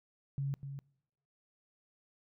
sine tone with echo, 138.59 Hz, C#3, in tune, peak -32 dBFS, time 0.38-0.54 s, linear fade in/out 0 ms, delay 250 ms, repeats 1, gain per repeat -8 dB, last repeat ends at 0.79 s, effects noise-tail reverb RT60 0.9 s tail -25 dB re dry

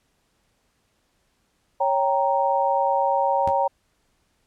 sine chord, G diminished, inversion second, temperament equal, 554.4 / 784 / 932.3 Hz, Db5 / G5 / Bb5, 0 / 0 / 0 cents, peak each -23 / -23 / -22 dBFS, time 1.8-3.68 s, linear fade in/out 10 ms
sawtooth tone with exponential decay, 85.5 Hz, F2, 36 cents flat, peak -23 dBFS, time 3.47-3.55 s, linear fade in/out 5 ms, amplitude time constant 17 ms
effects pink hiss -68 dBFS RMS until 4.46 s + low-pass 11000 Hz 12 dB/octave

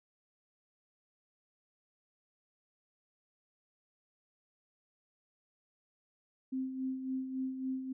sine tone with tremolo, 261.6 Hz, C4, in tune, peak -32 dBFS, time 6.52-7.93 s, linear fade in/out 10 ms, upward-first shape sine, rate 3.6 Hz, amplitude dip 55%, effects none

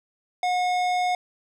sine tone with tanh clipping, 724 Hz, F#5, 38 cents flat, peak -23 dBFS, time 0.43-1.15 s, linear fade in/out 2 ms, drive 16 dB, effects none

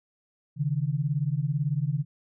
sine beating tone pair, 136.6 / 154.6 Hz, C#3 / D#3, -25 / -11 cents, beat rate 18 Hz, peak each -27 dBFS, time 0.56-2.05 s, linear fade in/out 50 ms, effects none

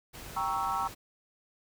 pink noise, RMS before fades -45 dBFS, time 0.13-0.95 s, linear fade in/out 20 ms
sine chord, G diminished seventh, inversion none, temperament equal, 784 / 932.3 / 1108.7 / 1318.5 Hz, G5 / Bb5 / Db6 / Fb6, 0 / 0 / 0 / 0 cents, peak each -34 dBFS, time 0.36-0.88 s, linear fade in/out 10 ms
effects none

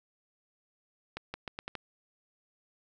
accelerating click train, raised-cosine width 0.3 ms, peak -21 dBFS, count 6, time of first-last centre 1.17-1.753 s, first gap 170 ms, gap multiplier 0.81, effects none

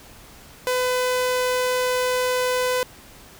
sawtooth tone, 503 Hz, B4, 32 cents sharp, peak -16 dBFS, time 0.67-2.83 s, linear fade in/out 0 ms, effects pink hiss -46 dBFS RMS until 3.39 s

